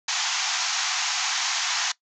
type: band-pass noise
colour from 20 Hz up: white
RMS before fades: -26 dBFS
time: 0.08-1.92 s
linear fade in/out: 5 ms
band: 710 to 7000 Hz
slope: 96 dB/octave
effects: noise-tail reverb RT60 0.1 s tail -20 dB re dry